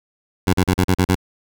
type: tone bursts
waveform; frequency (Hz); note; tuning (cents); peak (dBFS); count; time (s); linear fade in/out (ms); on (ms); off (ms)
15% pulse; 92.5; F#2; 0; -7; 7; 0.47-1.153; 5; 65; 38
effects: none